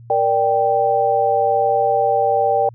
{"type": "chord", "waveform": "sine", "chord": "G minor", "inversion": "first", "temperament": "equal", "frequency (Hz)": [466.2, 587.3, 784], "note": ["Bb4", "D5", "G5"], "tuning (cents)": [0, 0, 0], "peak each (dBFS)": [-20, -19, -16], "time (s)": [0.1, 2.69], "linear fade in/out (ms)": 2, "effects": ["added 117 Hz sine -38 dBFS peak until 2.74 s"]}